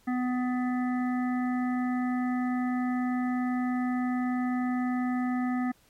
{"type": "harmonic tone", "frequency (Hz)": 250, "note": "B3", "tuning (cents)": 21, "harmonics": [1, 3, 5, 7, 8], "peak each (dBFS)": [-26, -36, -40, -43, -44], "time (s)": [0.07, 5.72], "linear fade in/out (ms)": 10, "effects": ["pink hiss -63 dBFS RMS until 5.89 s", "MP3 64 kbps"]}